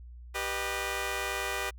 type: chord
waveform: 10% pulse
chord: G augmented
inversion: none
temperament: just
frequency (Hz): 392 / 490 / 612.5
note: G4 / B4 / D#5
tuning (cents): 0 / -14 / -27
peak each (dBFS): -27 / -28 / -29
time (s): 0.34-1.71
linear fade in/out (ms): 20
effects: added 60 Hz sine -44 dBFS peak until 1.78 s